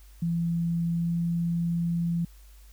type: tone with pitch glide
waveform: sine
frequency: 168.7 to 169.78 Hz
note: E3 to F3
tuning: +40 to -49 cents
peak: -24 dBFS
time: 0.22-2.25 s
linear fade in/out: 5 ms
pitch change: +11 cents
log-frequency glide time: 0.89-1.18 s
effects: added 50 Hz sine -48 dBFS peak until 2.72 s + white hiss -60 dBFS RMS until 2.72 s